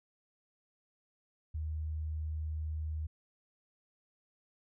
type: tone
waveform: sine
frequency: 77.78 Hz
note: D#2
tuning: in tune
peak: -34 dBFS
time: 1.54-3.07 s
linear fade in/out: 10 ms
effects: none